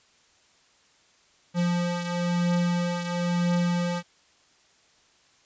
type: beating tone pair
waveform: square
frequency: 174.61 / 175.61 Hz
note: F3 / F3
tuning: 0 / +10 cents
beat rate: 1 Hz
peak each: -25 / -31 dBFS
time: 1.54-4.03 s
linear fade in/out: 50 ms
effects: white hiss -61 dBFS RMS until 5.45 s + resampled to 16000 Hz